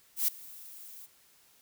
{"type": "noise with ADSR envelope", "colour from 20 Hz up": "violet", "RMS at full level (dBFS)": -25, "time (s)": [0.16, 1.07], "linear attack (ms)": 120, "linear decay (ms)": 6, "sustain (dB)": -23, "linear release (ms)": 27, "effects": ["white hiss -63 dBFS RMS until 1.61 s"]}